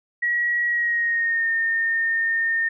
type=tone with pitch glide; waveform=sine; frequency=1914 to 1825.5 Hz; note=A#6 to A#6; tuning=+45 to -37 cents; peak=-19 dBFS; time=0.22-2.69 s; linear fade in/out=10 ms; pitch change=-82 cents; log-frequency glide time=0.66-1.49 s; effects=none